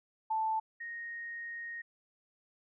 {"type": "tone pair in turn", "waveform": "sine", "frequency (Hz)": [880, 1864.7], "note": ["A5", "A#6"], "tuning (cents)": [0, 0], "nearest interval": "octave + minor second", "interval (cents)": 1300, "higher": "second", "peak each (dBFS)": [-29, -39], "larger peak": "first", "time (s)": [[0.3, 0.6], [0.8, 1.82]], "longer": "second", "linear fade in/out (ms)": 10, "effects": []}